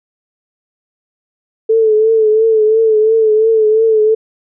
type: tone with vibrato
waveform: sine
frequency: 438.8 Hz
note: A4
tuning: 5 cents flat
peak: -7 dBFS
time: 1.69-4.15 s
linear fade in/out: 10 ms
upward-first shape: triangle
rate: 2.9 Hz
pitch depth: 55 cents each way
effects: none